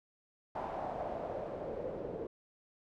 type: noise with low-pass filter sweep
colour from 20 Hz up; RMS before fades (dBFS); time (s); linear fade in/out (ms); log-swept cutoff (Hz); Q
white; -40; 0.55-2.27; 5; 800 to 450; 3.7
effects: none